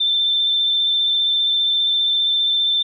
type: tone with vibrato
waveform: sine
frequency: 3556 Hz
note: A7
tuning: 18 cents sharp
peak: -15 dBFS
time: 0-2.83 s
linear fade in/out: 10 ms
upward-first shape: triangle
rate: 15 Hz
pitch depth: 17 cents each way
effects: none